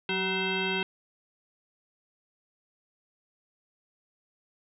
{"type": "tone with frequency modulation", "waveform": "sine", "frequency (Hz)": 1516, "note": "F#6", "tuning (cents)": 42, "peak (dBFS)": -26, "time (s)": [0.09, 0.83], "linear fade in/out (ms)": 2, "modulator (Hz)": 567, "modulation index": 3.2, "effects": []}